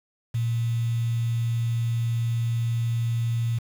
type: tone with quantisation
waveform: sine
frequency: 116.54 Hz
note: A#2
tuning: in tune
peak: -22 dBFS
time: 0.34-3.59 s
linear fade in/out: 10 ms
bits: 7
effects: none